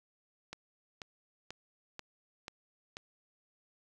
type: click train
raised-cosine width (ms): 0.2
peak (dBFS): -25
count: 6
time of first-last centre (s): 0.53-2.969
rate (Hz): 2.05
effects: none